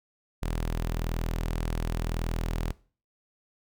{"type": "tone", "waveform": "sawtooth", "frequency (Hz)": 40.91, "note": "E1", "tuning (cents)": -12, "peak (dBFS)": -24, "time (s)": [0.42, 2.72], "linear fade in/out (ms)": 10, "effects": ["noise-tail reverb RT60 0.4 s tail -20 dB re dry"]}